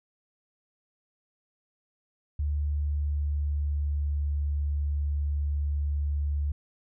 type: tone with pitch glide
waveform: sine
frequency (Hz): 73.42 to 72.62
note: D2 to D2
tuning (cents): 0 to -19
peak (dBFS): -25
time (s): 2.39-6.52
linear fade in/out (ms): 5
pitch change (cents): -19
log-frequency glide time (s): 2.57-4.29
effects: none